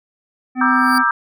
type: harmonic tone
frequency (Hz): 254.7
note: C4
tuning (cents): -46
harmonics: 1 / 3 / 5 / 7 / 9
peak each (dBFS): -17 / -27 / -31 / -34 / -36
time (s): 0.55-1.04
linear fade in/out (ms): 50
type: chord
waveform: sine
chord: E half-diminished seventh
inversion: second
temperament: just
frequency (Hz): 949.3 / 1186.7 / 1318.5 / 1582.2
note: Bb5 / D6 / E6 / G6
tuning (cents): +31 / +18 / 0 / +16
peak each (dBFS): -21 / -18 / -19 / -17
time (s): 0.61-1.11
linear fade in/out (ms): 2
type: tone with exponential growth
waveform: sawtooth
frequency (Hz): 4699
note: D8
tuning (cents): 0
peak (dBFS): -18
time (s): 0.65-0.98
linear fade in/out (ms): 1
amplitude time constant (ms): 70
effects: none